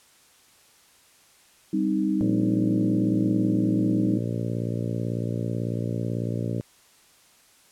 sine chord, C minor, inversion second, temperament equal, 196 / 261.6 / 311.1 Hz, G3 / C4 / Eb4, 0 / 0 / 0 cents, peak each -25 / -29 / -24 dBFS, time 1.73-4.18 s, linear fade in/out 5 ms
harmonic tone, 58.1 Hz, A#1, 5 cents flat, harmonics 2 / 3 / 4 / 5 / 6 / 7 / 8 / 9 / 10, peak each -28 / -32 / -34 / -36 / -38 / -39 / -40 / -41 / -42 dBFS, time 2.21-6.61 s, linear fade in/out 0 ms
effects white hiss -57 dBFS RMS until 7.71 s + low-pass 11000 Hz 12 dB/octave

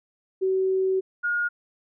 sine tone pair in turn, 378.9 / 1430.5 Hz, F#4 / F6, +41 / +41 cents, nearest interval octave + major seventh, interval 2300 cents, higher second, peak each -20 / -22 dBFS, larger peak first, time 0.41-1.01 / 1.23-1.49 s, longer first, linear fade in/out 20 ms, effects none

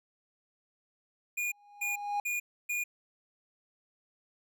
square tone bursts, 2436 Hz, D#7, 37 cents flat, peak -31 dBFS, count 4, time 1.37-2.84 s, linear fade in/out 10 ms, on 150 ms, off 290 ms
triangle tone with exponential growth, 820 Hz, G#5, 22 cents flat, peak -25 dBFS, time 1.46-2.2 s, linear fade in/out 2 ms, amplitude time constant 160 ms
effects none

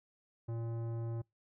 sine tone with tanh clipping, 115.4 Hz, A#2, 17 cents flat, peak -38 dBFS, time 0.48-1.22 s, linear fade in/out 10 ms, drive 15 dB, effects noise-tail reverb RT60 0.2 s tail -26 dB re dry

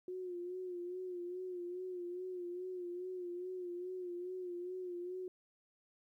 sine tone with vibrato, 360 Hz, F#4, 47 cents flat, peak -40 dBFS, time 0.08-5.28 s, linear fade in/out 2 ms, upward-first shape sine, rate 2.4 Hz, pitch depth 52 cents each way, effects 13-bit

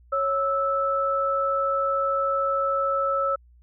sine tone pair together, 551 / 1313.3 Hz, C#5 / E6, -11 / -7 cents, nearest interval octave + minor third, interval 1504 cents, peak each -25 / -23 dBFS, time 0.12-3.36 s, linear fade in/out 10 ms, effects added 60 Hz sine -51 dBFS peak until 3.62 s

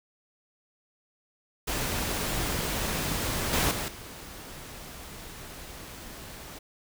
pink noise with level steps, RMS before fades -30 / -25 / -32 / -43 dBFS, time 1.67-6.59 s, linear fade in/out 10 ms, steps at 3.53 / 3.71 / 3.88 s, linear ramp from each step 2 ms, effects none

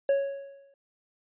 triangle tone with exponential decay, 554 Hz, C#5, 1 cent flat, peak -17 dBFS, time 0.09-0.74 s, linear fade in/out 2 ms, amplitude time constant 140 ms, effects resampled to 8000 Hz

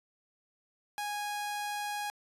sawtooth tone, 827 Hz, G#5, 8 cents flat, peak -30 dBFS, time 0.98-2.1 s, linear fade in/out 0 ms, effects resampled to 32000 Hz

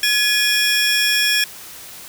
square tone cluster, 1694 / 2451 / 3332 / 5450 Hz, G#6 / D#7 / G#7 / F8, +34 / -27 / +5 / -43 cents, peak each -21 dBFS, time 0.03-1.44 s, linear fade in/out 2 ms, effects white hiss -37 dBFS RMS until 2.08 s

